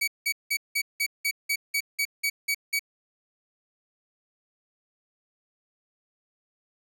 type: tone bursts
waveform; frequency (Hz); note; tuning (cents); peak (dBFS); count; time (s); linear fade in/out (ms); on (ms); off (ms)
sawtooth; 2267; C#7; +38; -20; 12; 0.01-2.794; 10; 67; 180
effects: none